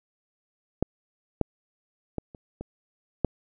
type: clicks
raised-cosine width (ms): 2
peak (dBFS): -9 / -9 / -16 / -30 / -22 / -8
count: 6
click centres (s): 0.826 / 1.413 / 2.183 / 2.348 / 2.61 / 3.247
effects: none